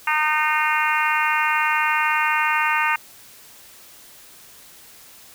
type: harmonic tone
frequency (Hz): 306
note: D#4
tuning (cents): -29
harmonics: 3 / 4 / 5 / 6 / 7 / 8 / 9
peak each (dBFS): -23 / -24 / -25 / -26 / -26 / -27 / -28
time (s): 0.07-2.96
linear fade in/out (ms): 5
effects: white hiss -46 dBFS RMS until 5.34 s